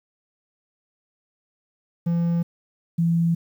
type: tone pair in turn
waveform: triangle / sine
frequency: 170 / 167.85 Hz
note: F3 / E3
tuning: -46 / +32 cents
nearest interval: unison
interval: 22 cents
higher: first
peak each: -17 dBFS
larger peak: neither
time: 2.06-2.43 / 2.98-3.35 s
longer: neither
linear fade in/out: 10 ms
effects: 9-bit